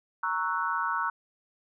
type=chord; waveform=sine; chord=F# dominant seventh; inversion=first; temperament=equal; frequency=932.3 / 1108.7 / 1318.5 / 1480 Hz; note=A#5 / C#6 / E6 / F#6; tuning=0 / 0 / 0 / 0 cents; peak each=-32 dBFS; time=0.23-1.1 s; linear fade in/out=5 ms; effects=none